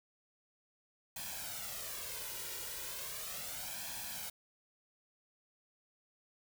white noise with flanger, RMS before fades -43 dBFS, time 1.16-4.3 s, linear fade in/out 5 ms, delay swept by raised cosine 1.2 to 2.1 ms, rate 0.36 Hz, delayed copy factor +0.7, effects none

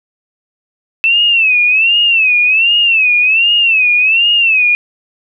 sine tone with vibrato, 2637 Hz, E7, in tune, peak -7 dBFS, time 1.04-4.75 s, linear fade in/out 0 ms, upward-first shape sine, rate 1.3 Hz, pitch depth 140 cents each way, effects none

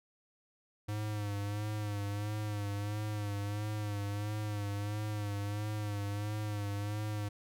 square tone with vibrato, 103.83 Hz, G#2, in tune, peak -35 dBFS, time 0.88-7.29 s, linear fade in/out 10 ms, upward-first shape sine, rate 1.5 Hz, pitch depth 47 cents each way, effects none

